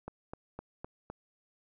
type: click train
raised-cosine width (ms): 1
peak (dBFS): -26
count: 5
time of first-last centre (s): 0.08-1.1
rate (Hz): 3.92
effects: none